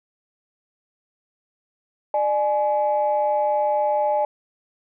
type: tone pair together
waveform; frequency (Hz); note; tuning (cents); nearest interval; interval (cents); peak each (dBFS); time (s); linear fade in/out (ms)
sine; 599 / 843.2; D5 / G#5; +34 / +26; tritone; 592; -20; 2.14-4.25; 2
effects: tanh soft clip ceiling -11 dBFS